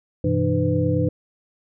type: tone cluster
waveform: sine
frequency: 96.2 / 125 / 163.4 / 303.2 / 502 Hz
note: G2 / B2 / E3 / D#4 / B4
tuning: -32 / +21 / -15 / -45 / +28 cents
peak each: -24 dBFS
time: 0.24-1.09 s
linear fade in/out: 5 ms
effects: none